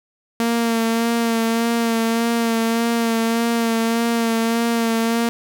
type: tone with vibrato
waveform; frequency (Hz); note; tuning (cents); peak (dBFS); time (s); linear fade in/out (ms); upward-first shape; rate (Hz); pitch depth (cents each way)
sawtooth; 230; A#3; -23; -13; 0.4-5.29; 0; sine; 1.7; 25
effects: none